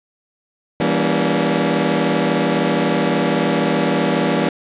20% pulse chord, E diminished seventh, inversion none, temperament just, 164.81 / 197.78 / 237.3 / 284.8 Hz, E3 / G3 / Bb3 / Db4, 0 / +16 / +31 / +47 cents, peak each -16 dBFS, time 0.8-4.49 s, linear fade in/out 2 ms, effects resampled to 8000 Hz + 7-bit

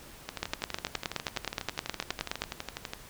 two click trains, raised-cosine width 0.2 ms, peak -12 / -17 dBFS, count 20 / 33, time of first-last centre 0.43-2.42 / 0.29-2.935 s, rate 9.55 / 12.1 Hz, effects pink hiss -50 dBFS RMS until 3.09 s

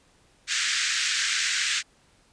pink band-pass noise, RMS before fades -26 dBFS, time 0.47-1.83 s, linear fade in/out 50 ms, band 1500 to 7900 Hz, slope 48 dB/octave, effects pink hiss -61 dBFS RMS until 2.32 s + resampled to 22050 Hz

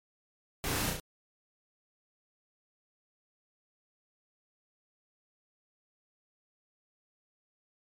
pink noise with echo, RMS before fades -34 dBFS, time 0.64-0.9 s, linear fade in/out 0 ms, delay 33 ms, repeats 3, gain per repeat -3 dB, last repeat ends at 0.999 s, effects MP3 64 kbps

